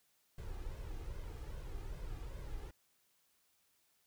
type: noise with flanger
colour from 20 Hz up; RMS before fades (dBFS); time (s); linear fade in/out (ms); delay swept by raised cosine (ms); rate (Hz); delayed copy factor
brown; -44; 0.38-2.71; 5; 1.9 to 2.49; 2.5; +0.6
effects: white hiss -75 dBFS RMS until 4.06 s

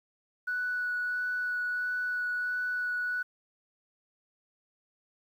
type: tone with vibrato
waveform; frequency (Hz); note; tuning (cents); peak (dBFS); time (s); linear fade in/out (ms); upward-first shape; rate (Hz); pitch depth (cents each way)
sine; 1477; F#6; -3; -28; 0.47-3.23; 10; sine; 1.5; 8
effects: tanh soft clip ceiling -24 dBFS + 10-bit

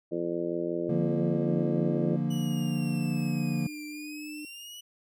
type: harmonic tone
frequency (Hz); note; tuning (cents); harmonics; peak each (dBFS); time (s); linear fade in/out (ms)
85.5; F2; -36; 2 / 3 / 4 / 5 / 6 / 7; -39 / -39 / -31 / -36 / -38 / -36; 0.11-2.17; 20
type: chord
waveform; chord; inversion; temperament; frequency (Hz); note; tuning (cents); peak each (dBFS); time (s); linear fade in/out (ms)
triangle; Bb major; first; equal; 146.83 / 174.61 / 233.1; D3 / F3 / Bb3; 0 / 0 / 0; -29; 0.89-3.67; 5
type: tone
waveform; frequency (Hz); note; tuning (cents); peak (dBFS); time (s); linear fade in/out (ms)
sine; 300; D4; +37; -38; 1.45-4.45; 2
type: linear two-way sweep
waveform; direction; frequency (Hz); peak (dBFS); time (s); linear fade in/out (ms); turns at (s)
sawtooth; down then up; 2960 to 2349 to 2960; -39; 2.3-4.81; 10; 3.86
effects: none

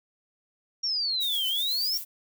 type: exponential two-way sweep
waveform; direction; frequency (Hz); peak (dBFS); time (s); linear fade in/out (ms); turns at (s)
sine; down then up; 5640 to 3000 to 5640; -25; 0.83-1.98; 10; 1.47
type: noise with tremolo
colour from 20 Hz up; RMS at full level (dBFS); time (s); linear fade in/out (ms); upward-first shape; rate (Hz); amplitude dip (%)
violet; -34; 1.2-2.05; 20; triangle; 8.1; 45
effects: none

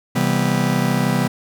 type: chord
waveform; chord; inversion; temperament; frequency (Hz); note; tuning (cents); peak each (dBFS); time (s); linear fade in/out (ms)
45% pulse; C major seventh; none; just; 130.81 / 163.52 / 196.22 / 245.3; C3 / E3 / G3 / B3; 0 / -14 / +2 / -12; -22; 0.15-1.28; 10
effects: none

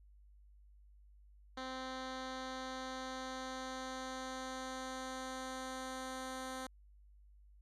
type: tone with low-pass filter sweep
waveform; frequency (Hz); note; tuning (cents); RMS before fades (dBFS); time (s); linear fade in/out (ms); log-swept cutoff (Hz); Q
10% pulse; 260; C4; -11; -44; 1.57-6.67; 5; 4500 to 9500; 1.3
effects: added 50 Hz sine -59 dBFS peak until 7.61 s

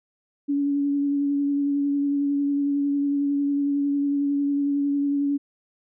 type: tone with vibrato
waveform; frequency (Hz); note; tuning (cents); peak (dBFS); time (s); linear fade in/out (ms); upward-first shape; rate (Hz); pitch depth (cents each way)
sine; 283.5; C#4; +39; -20; 0.48-5.38; 20; sine; 11; 15
effects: none

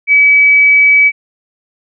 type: tone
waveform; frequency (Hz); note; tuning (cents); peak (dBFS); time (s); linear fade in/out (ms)
sine; 2285; D7; -48; -4; 0.07-1.12; 50
effects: none

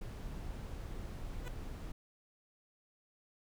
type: noise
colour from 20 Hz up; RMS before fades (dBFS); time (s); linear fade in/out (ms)
brown; -43; 0.01-1.92; 5
type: tone with exponential growth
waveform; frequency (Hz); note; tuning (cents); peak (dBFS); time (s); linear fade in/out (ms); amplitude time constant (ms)
10% pulse; 493.9; B4; 0; -35; 1.4-1.48; 1; 16
effects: none

